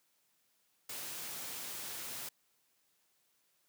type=noise; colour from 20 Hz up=white; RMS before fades=-43 dBFS; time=0.89-2.29 s; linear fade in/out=5 ms; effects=white hiss -75 dBFS RMS until 3.68 s + high-pass 100 Hz 12 dB/octave